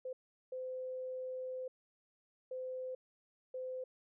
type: tone bursts at uneven times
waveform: sine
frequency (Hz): 513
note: C5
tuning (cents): -34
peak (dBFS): -39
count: 4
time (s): 0.05-0.13 / 0.52-1.68 / 2.51-2.95 / 3.54-3.84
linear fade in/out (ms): 5
effects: none